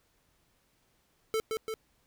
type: tone with echo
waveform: square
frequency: 441.2 Hz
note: A4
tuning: 5 cents sharp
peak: -28 dBFS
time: 1.34-1.4 s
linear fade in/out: 0 ms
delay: 170 ms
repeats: 2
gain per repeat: -3 dB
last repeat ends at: 1.74 s
effects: pink hiss -71 dBFS RMS until 2.06 s